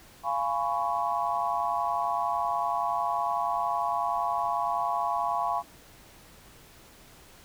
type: chord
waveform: sine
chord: C# dominant seventh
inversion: first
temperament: just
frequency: 693 / 831.5 / 997.9 / 1108.7 Hz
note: E#5 / G#5 / B5 / C#6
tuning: -14 / +2 / +18 / 0 cents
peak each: -31 dBFS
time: 0.23-5.63 s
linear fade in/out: 50 ms
effects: pink hiss -53 dBFS RMS until 7.44 s